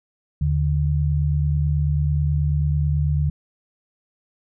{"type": "tone pair together", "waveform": "sine", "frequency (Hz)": [77.78, 146.97], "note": ["D#2", "D3"], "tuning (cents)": [0, 2], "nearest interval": "major seventh", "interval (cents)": 1102, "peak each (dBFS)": -20, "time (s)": [0.41, 3.3], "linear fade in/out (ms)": 5, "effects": []}